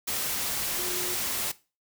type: tone in noise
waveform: sine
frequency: 360 Hz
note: F#4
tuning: 47 cents flat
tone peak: -36 dBFS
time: 0.78-1.15 s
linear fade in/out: 10 ms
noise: white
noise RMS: -30 dBFS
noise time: 0.07-1.52 s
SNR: -9 dB
effects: noise-tail reverb RT60 0.3 s tail -18 dB re dry